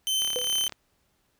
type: tone with tremolo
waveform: sawtooth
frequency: 3081 Hz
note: G7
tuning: 31 cents flat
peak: -20 dBFS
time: 0.07-0.68 s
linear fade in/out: 0 ms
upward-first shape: sine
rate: 2.5 Hz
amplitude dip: 45%
type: click train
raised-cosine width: 0.2 ms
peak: -20 dBFS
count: 19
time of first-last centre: 0.22-0.723 s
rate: 35.8 Hz
type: tone with exponential decay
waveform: sine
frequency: 495.7 Hz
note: B4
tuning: 6 cents sharp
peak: -25 dBFS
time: 0.36-0.54 s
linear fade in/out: 1 ms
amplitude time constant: 39 ms
effects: pink hiss -70 dBFS RMS until 1.39 s